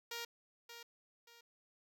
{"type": "tone with echo", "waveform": "5% pulse", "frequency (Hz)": 468.9, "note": "A#4", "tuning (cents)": 10, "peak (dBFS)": -30, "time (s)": [0.11, 0.25], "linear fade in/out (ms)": 5, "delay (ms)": 580, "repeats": 2, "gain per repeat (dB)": -9, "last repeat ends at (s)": 1.41, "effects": []}